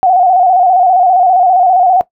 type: tone with vibrato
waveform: sine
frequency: 735 Hz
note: F#5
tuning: 12 cents flat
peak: -5 dBFS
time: 0.03-2.01 s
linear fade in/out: 0 ms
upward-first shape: square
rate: 15 Hz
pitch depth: 56 cents each way
effects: noise-tail reverb RT60 0.1 s tail -18 dB re dry